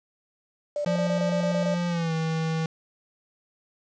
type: tone bursts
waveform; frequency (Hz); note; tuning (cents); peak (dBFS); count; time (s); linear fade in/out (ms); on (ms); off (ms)
sine; 587.3; D5; 0; -25; 9; 0.76-1.743; 2; 87; 25
type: tone with pitch glide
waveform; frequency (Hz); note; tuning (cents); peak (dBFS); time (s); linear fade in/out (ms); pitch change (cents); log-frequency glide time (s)
square; 174.61 to 161.05; F3 to E3; 0 to -40; -25; 0.86-2.66; 2; -140; 1.88-2.13
effects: resampled to 16000 Hz + 8-bit